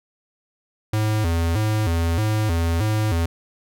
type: tone with vibrato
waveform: square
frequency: 94.9 Hz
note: F#2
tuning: 44 cents sharp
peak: -19 dBFS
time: 0.93-3.26 s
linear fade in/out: 5 ms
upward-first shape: square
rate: 1.6 Hz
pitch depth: 220 cents each way
effects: none